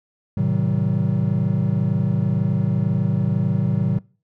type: chord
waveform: triangle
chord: A diminished seventh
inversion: none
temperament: just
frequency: 110 / 132 / 158.4 / 190.08 Hz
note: A2 / C3 / Eb3 / Gb3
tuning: 0 / +16 / +31 / +47 cents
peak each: -21 dBFS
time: 0.37-3.99 s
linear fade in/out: 5 ms
effects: noise-tail reverb RT60 0.4 s tail -24 dB re dry